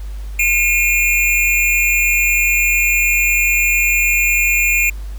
square tone with amplitude modulation, 2421 Hz, D#7, 48 cents flat, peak -9 dBFS, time 0.39-4.9 s, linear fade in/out 5 ms, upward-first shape sine, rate 249 Hz, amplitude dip 85%, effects added 50 Hz sine -24 dBFS peak until 5.18 s + pink hiss -45 dBFS RMS until 5.18 s

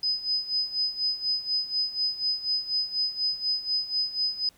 sine tone with tremolo, 5020 Hz, D#8, 15 cents sharp, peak -22 dBFS, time 0.03-4.49 s, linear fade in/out 2 ms, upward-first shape sine, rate 4.1 Hz, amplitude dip 80%, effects pink hiss -60 dBFS RMS until 4.57 s

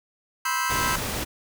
sawtooth chord, C major seventh, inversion third, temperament just, 981.1 / 1046.5 / 1308.1 / 1569.8 Hz, B5 / C6 / E6 / G6, -12 / 0 / -14 / +2 cents, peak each -25 dBFS, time 0.45-0.96 s, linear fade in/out 5 ms
pink noise, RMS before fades -29 dBFS, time 0.69-1.25 s, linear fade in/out 20 ms
effects none

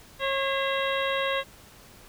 harmonic tone with a mistuned harmonic, 544 Hz, C#5, 33 cents flat, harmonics 1 / 2 / 3 / 4 / 5 / 6 / 7, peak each -28 / -31 / -33 / -34 / -35 / -36 / -36 dBFS, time 0.19-1.44 s, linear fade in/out 50 ms, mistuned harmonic 4, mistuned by -110 cents, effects pink hiss -51 dBFS RMS until 2.08 s

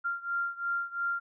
sine beating tone pair, 1388 / 1390.9 Hz, F6 / F6, -11 / -7 cents, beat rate 2.9 Hz, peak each -32 / -34 dBFS, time 0.04-1.2 s, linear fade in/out 20 ms, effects none

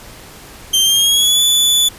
sawtooth tone with pitch glide, 3143 to 3467 Hz, G7 to A7, +4 to -26 cents, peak -7 dBFS, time 0.73-1.89 s, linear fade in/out 10 ms, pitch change +170 cents, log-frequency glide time 0.83-1.42 s, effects pink hiss -37 dBFS RMS until 1.98 s + resampled to 32000 Hz

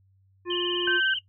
harmonic tone, 352.9 Hz, F4, 18 cents sharp, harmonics 1 / 3 / 5 / 7, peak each -27 / -37 / -41 / -44 dBFS, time 0.45-1.01 s, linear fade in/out 50 ms
sine tone with vibrato, 3000 Hz, F#7, 23 cents sharp, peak -27 dBFS, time 0.5-1.19 s, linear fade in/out 5 ms, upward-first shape sine, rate 20 Hz, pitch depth 85 cents each way
sine tone, 1551 Hz, G6, 19 cents flat, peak -22 dBFS, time 0.87-1.14 s, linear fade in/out 5 ms
click, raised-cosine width 0.5 ms, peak -25 dBFS, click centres 0.878 s
effects noise-tail reverb RT60 0.1 s tail -18 dB re dry + added 96 Hz sine -59 dBFS peak until 1.28 s

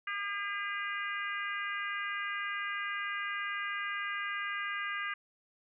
harmonic tone, 404.2 Hz, G#4, 47 cents flat, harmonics 3 / 4 / 5 / 6 / 7, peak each -39 / -38 / -39 / -44 / -46 dBFS, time 0.07-5.14 s, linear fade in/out 5 ms, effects none

